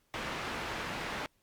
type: low-pass noise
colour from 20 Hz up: white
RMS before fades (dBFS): -38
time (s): 0.14-1.26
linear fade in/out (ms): 0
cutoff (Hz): 2100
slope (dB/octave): 12
effects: pink hiss -73 dBFS RMS until 1.42 s + Opus 48 kbps

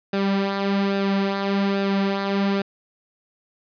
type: tone with flanger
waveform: sawtooth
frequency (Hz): 197.3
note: G3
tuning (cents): +11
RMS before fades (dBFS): -22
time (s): 0.13-2.62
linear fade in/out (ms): 5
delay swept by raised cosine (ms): 0.93 to 4.73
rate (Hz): 1.2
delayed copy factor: -0.55
effects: resampled to 11025 Hz + 9-bit

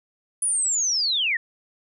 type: linear sweep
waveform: sine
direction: down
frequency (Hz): 9956 to 1777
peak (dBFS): -20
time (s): 0.42-1.37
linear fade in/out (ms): 5
effects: none

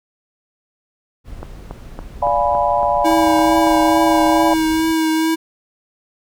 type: noise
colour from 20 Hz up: brown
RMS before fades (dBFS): -34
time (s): 1.24-4.95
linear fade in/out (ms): 50
type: click train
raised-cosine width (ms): 1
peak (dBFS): -15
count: 9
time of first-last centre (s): 1.43-3.671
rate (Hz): 3.57
type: chord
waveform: sine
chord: D diminished seventh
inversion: none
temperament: equal with one note detuned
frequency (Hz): 582.6 / 698.5 / 830.6 / 987.8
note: D5 / F5 / Ab5 / Cb6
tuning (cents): -14 / 0 / 0 / 0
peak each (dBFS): -19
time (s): 2.22-4.54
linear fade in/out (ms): 5
type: tone with vibrato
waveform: square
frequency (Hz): 320.2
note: D#4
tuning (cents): +50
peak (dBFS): -15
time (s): 3.04-5.36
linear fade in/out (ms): 20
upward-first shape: triangle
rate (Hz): 2.3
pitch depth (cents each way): 22
effects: none

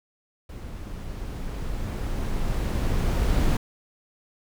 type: noise with level ramp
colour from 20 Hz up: brown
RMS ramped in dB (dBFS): -37 to -20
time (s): 0.49-3.57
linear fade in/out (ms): 5
effects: none

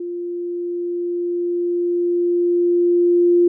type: tone with level ramp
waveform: sine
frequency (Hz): 349.2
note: F4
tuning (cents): 0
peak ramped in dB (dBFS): -24 to -10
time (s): 0-3.48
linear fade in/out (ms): 5
effects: none

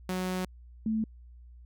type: tone pair in turn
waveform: sawtooth / sine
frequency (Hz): 184.2 / 219.6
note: F#3 / A3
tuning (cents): -7 / -3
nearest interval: minor third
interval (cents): 304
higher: second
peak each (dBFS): -26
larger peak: neither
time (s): 0.09-0.45 / 0.86-1.04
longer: first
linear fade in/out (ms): 2
effects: added 60 Hz sine -48 dBFS peak until 1.65 s

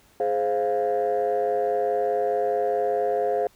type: chord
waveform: sine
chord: F minor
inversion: first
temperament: just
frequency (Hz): 419.1 / 523.8 / 698.5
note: Ab4 / C5 / F5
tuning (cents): +16 / +2 / 0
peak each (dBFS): -24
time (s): 0.2-3.47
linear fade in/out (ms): 2
effects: tanh soft clip ceiling -16 dBFS + pink hiss -58 dBFS RMS until 3.55 s

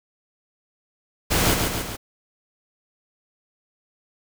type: noise with echo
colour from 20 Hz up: pink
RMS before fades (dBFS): -20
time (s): 1.3-1.55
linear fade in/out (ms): 20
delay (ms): 140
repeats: 3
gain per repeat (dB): -4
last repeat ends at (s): 1.97
effects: none

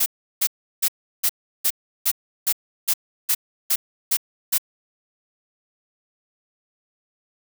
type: noise bursts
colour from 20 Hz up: blue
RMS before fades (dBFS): -19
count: 12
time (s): 0-4.582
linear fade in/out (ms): 10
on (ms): 61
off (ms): 350
effects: none

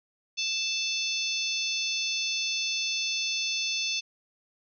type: harmonic tone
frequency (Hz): 880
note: A5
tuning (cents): 0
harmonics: 3 / 4 / 5 / 6 / 7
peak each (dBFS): -32 / -33 / -34 / -35 / -35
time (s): 0.37-4.01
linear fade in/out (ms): 20
effects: none

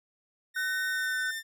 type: tone with pitch glide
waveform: sawtooth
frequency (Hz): 1839 to 1798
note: A#6 to A6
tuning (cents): -24 to +37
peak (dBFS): -30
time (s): 0.54-1.43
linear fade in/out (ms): 50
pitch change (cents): -39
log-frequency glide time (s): 0.89-1.17
type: tone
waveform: sine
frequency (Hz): 1510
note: F#6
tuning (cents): +35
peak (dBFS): -29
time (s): 0.56-1.31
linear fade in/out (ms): 5
effects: none

